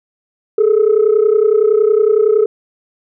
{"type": "tone pair together", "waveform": "sine", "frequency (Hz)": [414.1, 444.9], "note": ["G#4", "A4"], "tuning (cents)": [-5, 19], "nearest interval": "minor second", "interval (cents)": 124, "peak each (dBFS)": -10, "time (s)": [0.58, 2.46], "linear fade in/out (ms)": 5, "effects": ["tanh soft clip ceiling -4 dBFS"]}